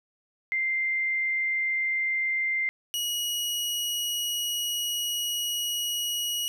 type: tone pair in turn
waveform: sine / sawtooth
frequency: 2091 / 2905 Hz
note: C7 / F#7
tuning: -2 / -32 cents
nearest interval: tritone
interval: 570 cents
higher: second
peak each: -24 dBFS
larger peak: neither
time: 0.52-2.69 / 2.94-6.48 s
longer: second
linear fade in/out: 0 ms
effects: none